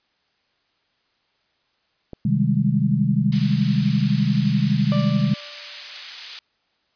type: click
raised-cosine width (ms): 2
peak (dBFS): -21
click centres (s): 2.133
type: chord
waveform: sine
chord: Ab major seventh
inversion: first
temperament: equal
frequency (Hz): 130.81 / 155.56 / 196 / 207.7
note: C3 / Eb3 / G3 / Ab3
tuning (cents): 0 / 0 / 0 / 0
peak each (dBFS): -22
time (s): 2.25-5.34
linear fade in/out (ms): 5
type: high-pass noise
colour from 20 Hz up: pink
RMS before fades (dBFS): -34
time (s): 3.32-6.39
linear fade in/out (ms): 2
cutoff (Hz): 2700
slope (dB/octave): 12
type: tone with exponential decay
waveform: 30% pulse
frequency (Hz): 587.3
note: D5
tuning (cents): 0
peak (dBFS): -22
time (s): 4.92-6.03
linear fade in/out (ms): 0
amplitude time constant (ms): 240
effects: white hiss -67 dBFS RMS until 6.95 s + resampled to 11025 Hz